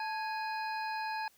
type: harmonic tone with a mistuned harmonic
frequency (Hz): 829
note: G#5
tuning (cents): -3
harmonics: 1 / 2 / 3 / 5 / 6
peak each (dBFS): -35 / -41 / -45 / -49 / -51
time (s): 0-1.28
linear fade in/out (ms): 2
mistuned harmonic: 1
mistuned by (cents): +94
effects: white hiss -66 dBFS RMS until 1.37 s